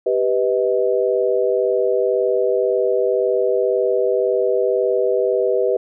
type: chord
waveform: sine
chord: G augmented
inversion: none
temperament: equal with one note detuned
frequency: 392 / 493.9 / 632.8 Hz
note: G4 / B4 / D#5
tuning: 0 / 0 / +29 cents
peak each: -19 / -18 / -22 dBFS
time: 0.06-5.77 s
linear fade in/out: 5 ms
effects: none